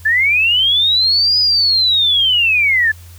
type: linear two-way sweep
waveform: sine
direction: up then down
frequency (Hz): 1705 to 5000 to 1705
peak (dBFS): -10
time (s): 0.05-2.92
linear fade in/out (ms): 10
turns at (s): 1.39
effects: added 86 Hz sine -35 dBFS peak until 3.18 s + white hiss -45 dBFS RMS until 3.18 s